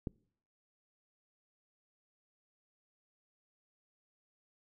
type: click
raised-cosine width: 3 ms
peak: -23 dBFS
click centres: 0.072 s
effects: noise-tail reverb RT60 0.6 s tail -25 dB re dry